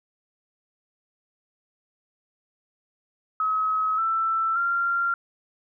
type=tone with pitch steps; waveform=sine; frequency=1279 / 1330.2 / 1383.5 Hz; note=D#6 / E6 / F6; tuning=+47 / +15 / -17 cents; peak=-21 dBFS; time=3.4-5.14 s; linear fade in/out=2 ms; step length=580 ms; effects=none